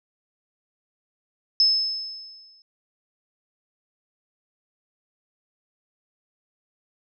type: tone with exponential decay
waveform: sine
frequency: 5220 Hz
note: E8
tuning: 18 cents flat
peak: -13 dBFS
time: 1.6-2.62 s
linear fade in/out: 1 ms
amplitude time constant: 220 ms
effects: none